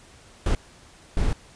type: noise bursts at uneven times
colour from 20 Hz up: brown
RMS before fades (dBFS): -21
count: 2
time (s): 0.46-0.55 / 1.17-1.33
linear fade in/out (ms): 2
effects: pink hiss -51 dBFS RMS until 1.55 s + resampled to 22050 Hz